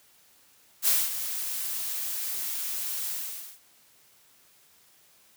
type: noise with ADSR envelope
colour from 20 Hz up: blue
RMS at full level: -21 dBFS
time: 0.82-3.6 s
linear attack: 60 ms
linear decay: 210 ms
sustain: -11 dB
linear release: 500 ms
effects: white hiss -60 dBFS RMS until 5.36 s + high-pass 60 Hz 12 dB/octave